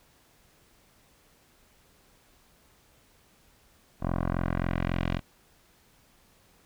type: tone with low-pass filter sweep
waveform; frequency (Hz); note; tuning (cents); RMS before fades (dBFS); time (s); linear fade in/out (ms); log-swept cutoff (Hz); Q
10% pulse; 43.65; F1; 0; -29; 4-5.21; 50; 990 to 3300; 1.4
effects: pink hiss -62 dBFS RMS until 6.65 s